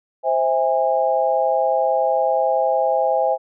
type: chord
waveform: sine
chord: C augmented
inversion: none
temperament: just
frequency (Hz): 523.3 / 654.1 / 817.6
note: C5 / E5 / G#5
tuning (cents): 0 / -14 / -27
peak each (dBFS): -20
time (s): 0.23-3.38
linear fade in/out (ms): 50
effects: none